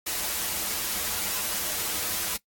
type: noise with comb filter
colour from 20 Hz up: white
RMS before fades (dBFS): -29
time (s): 0.06-2.37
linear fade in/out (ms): 10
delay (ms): 7.5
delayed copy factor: -0.65
effects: noise-tail reverb RT60 0.1 s tail -19 dB re dry + AAC 64 kbps